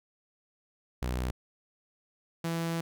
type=tone pair in turn; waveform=sawtooth; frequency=62.3 / 166.32 Hz; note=B1 / E3; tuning=+16 / +16 cents; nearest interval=octave + perfect fourth; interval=1700 cents; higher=second; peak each=-26 dBFS; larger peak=neither; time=1.02-1.31 / 2.44-2.81 s; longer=second; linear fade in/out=5 ms; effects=none